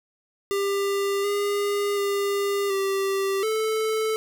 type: tone with pitch steps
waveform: square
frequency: 397.9 / 406.6 / 401.2 / 390.3 / 437.9 Hz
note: G4 / G#4 / G4 / G4 / A4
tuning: +26 / -37 / +40 / -8 / -8 cents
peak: -23 dBFS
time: 0.51-4.16 s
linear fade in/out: 0 ms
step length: 730 ms
effects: none